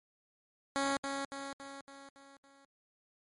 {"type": "tone with echo", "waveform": "10% pulse", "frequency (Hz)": 276, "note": "C#4", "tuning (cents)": -7, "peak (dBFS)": -22, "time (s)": [0.76, 0.97], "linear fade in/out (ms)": 0, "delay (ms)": 280, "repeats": 6, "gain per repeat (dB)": -5, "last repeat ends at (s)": 2.65, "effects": ["MP3 48 kbps"]}